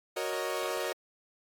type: chord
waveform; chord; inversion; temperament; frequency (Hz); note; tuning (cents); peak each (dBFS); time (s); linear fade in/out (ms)
sawtooth; D# minor seventh; first; equal; 370 / 466.2 / 554.4 / 622.3; F#4 / A#4 / C#5 / D#5; 0 / 0 / 0 / 0; -33; 0.16-0.93; 10
effects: AAC 64 kbps